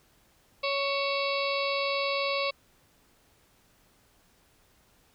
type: harmonic tone with a mistuned harmonic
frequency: 557 Hz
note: C#5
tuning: 8 cents sharp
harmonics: 1 / 2 / 4 / 5 / 6 / 7 / 8 / 9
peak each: -30 / -33 / -35 / -35 / -42 / -37 / -37 / -44 dBFS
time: 0.63-2.51 s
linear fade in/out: 10 ms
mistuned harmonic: 5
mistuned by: -61 cents
effects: pink hiss -64 dBFS RMS until 5.14 s